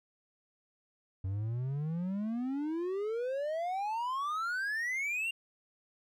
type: exponential sweep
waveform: triangle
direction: up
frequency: 92.2 to 2813 Hz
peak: -30 dBFS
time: 1.24-5.31 s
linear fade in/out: 5 ms
effects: none